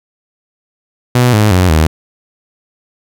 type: tone with pitch steps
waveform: sawtooth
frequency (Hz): 123.47 / 106.25 / 91.44 / 78.69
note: B2 / G#2 / F#2 / D#2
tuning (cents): 0 / +40 / -20 / +20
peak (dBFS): -3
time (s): 1.15-1.87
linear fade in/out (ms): 5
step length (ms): 180
effects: none